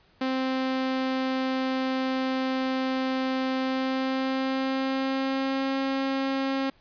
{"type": "tone with pitch glide", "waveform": "sawtooth", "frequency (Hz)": [261.6, 269.6], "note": ["C4", "C#4"], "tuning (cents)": [0, -48], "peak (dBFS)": -21, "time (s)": [0.21, 6.7], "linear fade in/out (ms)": 5, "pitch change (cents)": 52, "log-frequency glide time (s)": [3.58, 5.75], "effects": ["pink hiss -61 dBFS RMS until 6.8 s", "resampled to 11025 Hz"]}